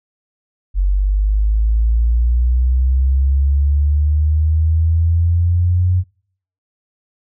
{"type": "linear sweep", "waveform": "sine", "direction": "up", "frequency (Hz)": [46.25, 91.4], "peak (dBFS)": -11, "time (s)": [0.74, 6.04], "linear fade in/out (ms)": 50, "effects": ["noise-tail reverb RT60 0.6 s tail -26 dB re dry"]}